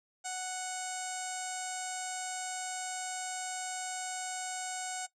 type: tone with low-pass filter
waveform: sawtooth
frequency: 740 Hz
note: F#5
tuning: in tune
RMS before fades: -38 dBFS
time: 0.24-5.07 s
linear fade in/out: 20 ms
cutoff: 7700 Hz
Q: 9.2
effects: noise-tail reverb RT60 0.1 s tail -18 dB re dry